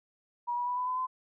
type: tone with pitch steps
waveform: sine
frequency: 961 / 973.3 / 985.7 / 998.3 / 1011.1 / 1024 Hz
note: B5 / B5 / B5 / B5 / B5 / C6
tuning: -48 / -26 / -4 / +18 / +40 / -38 cents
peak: -29 dBFS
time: 0.47-1.07 s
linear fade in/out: 20 ms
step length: 100 ms
effects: none